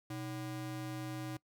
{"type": "ring-modulated tone", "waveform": "square", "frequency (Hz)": 220, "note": "A3", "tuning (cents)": 0, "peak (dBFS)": -37, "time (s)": [0.1, 1.37], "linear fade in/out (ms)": 5, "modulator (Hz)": 94.5, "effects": ["noise-tail reverb RT60 0.1 s tail -21 dB re dry"]}